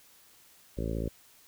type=harmonic tone; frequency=55.6 Hz; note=A1; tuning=19 cents sharp; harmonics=1 / 2 / 3 / 4 / 5 / 6 / 7 / 8 / 9 / 10; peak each=-34 / -37 / -39 / -40 / -41 / -42 / -42 / -43 / -44 / -44 dBFS; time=0.77-1.09 s; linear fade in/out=10 ms; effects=white hiss -59 dBFS RMS until 1.47 s